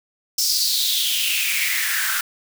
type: noise with high-pass filter sweep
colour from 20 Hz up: white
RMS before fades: -21 dBFS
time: 0.38-2.21 s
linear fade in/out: 5 ms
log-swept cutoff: 5400 to 1400 Hz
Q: 5.8
effects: none